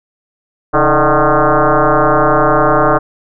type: tone with frequency modulation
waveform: sine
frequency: 317.4 Hz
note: D#4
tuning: 35 cents sharp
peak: -7 dBFS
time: 0.73-2.99 s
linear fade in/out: 20 ms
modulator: 151 Hz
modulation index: 7.2
effects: none